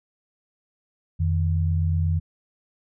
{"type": "tone pair together", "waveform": "sine", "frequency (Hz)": [86.8, 155.04], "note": ["F2", "D#3"], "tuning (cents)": [-10, -6], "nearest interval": "minor seventh", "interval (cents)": 1004, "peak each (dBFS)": [-20, -26], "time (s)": [1.19, 2.2], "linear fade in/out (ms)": 20, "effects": []}